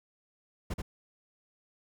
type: noise with echo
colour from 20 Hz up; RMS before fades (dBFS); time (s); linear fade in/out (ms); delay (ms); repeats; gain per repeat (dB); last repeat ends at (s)
brown; -32; 0.7-0.74; 10; 80; 1; -2; 0.82
effects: none